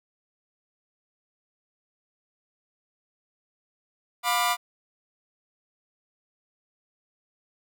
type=chord; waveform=sawtooth; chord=B diminished; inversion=second; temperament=just; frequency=711.2 / 987.8 / 1185.3 Hz; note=F5 / B5 / D6; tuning=+31 / 0 / +16 cents; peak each=-23 dBFS; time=4.23-4.57 s; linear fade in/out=50 ms; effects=none